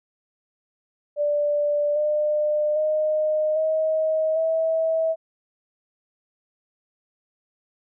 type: tone with pitch steps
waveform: sine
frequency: 587 / 601.4 / 616.2 / 631.3 / 646.8 Hz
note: D5 / D5 / D#5 / D#5 / E5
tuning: -1 / +41 / -17 / +25 / -33 cents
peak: -19 dBFS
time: 1.16-5.16 s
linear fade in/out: 50 ms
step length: 800 ms
effects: none